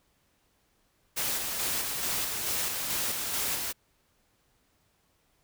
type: noise with tremolo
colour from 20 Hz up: white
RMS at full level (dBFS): -30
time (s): 1.16-3.73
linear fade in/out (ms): 20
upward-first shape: square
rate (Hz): 2.3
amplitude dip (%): 30
effects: pink hiss -70 dBFS RMS until 5.43 s